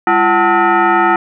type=tone with frequency modulation; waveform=sine; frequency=202.4 Hz; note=G#3; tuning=44 cents flat; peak=-8 dBFS; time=0.07-1.16 s; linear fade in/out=2 ms; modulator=544 Hz; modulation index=2.7; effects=none